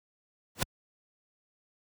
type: noise with exponential growth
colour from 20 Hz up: pink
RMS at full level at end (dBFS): -23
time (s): 0.55-0.63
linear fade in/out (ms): 2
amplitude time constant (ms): 16
effects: high-pass 60 Hz 12 dB/octave